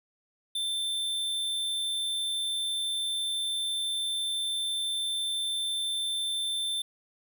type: tone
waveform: square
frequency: 3554 Hz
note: A7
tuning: 17 cents sharp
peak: -29 dBFS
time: 0.55-6.82 s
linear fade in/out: 5 ms
effects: none